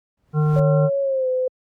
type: noise with exponential growth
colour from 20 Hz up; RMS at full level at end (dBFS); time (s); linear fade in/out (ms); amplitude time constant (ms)
brown; -28; 0.17-0.6; 5; 93
type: harmonic tone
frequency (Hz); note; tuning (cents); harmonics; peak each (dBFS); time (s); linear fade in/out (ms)
151.8; D#3; -42; 1 / 3 / 5 / 7 / 9; -15 / -27 / -34 / -36 / -33; 0.33-0.9; 50
type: tone with pitch glide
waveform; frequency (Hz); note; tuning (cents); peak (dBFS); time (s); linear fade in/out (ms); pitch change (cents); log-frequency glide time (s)
sine; 554.4 to 511.3; C#5 to C5; 0 to -40; -18; 0.56-1.48; 5; -140; 1.01-1.28
effects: high-pass 60 Hz 12 dB/octave